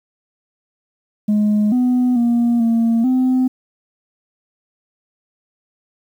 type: tone with pitch steps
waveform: sine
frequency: 209.9 / 249.3 / 236.9 / 229.6 / 256.4 Hz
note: G#3 / B3 / A#3 / A#3 / C4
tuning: +19 / +16 / +28 / -26 / -35 cents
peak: -10 dBFS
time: 1.28-3.48 s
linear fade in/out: 10 ms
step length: 440 ms
effects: tanh soft clip ceiling -11 dBFS + 8-bit